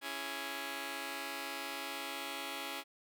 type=chord; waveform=5% pulse; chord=C# minor; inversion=none; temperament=just; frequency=277.2 / 332.6 / 415.8 Hz; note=C#4 / E4 / G#4; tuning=0 / +16 / +2 cents; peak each=-32 / -33 / -35 dBFS; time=0.01-2.84 s; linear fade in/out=50 ms; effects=none